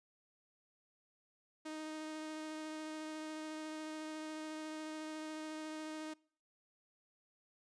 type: tone with vibrato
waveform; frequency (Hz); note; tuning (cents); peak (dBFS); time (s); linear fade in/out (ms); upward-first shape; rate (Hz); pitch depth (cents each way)
sawtooth; 311.1; D#4; 0; -39; 1.65-6.14; 10; triangle; 14; 12
effects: noise-tail reverb RT60 0.5 s tail -25 dB re dry + resampled to 22050 Hz